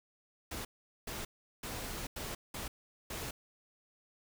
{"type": "noise bursts at uneven times", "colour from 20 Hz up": "pink", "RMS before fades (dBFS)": -41, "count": 6, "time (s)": [[0.51, 0.65], [1.07, 1.25], [1.63, 2.07], [2.16, 2.35], [2.54, 2.68], [3.1, 3.31]], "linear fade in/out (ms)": 5, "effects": []}